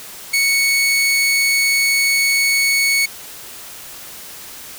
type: tone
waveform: sawtooth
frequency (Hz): 2217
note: C#7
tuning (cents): 0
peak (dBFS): -10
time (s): 0.33-3.06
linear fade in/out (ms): 10
effects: white hiss -35 dBFS RMS until 4.78 s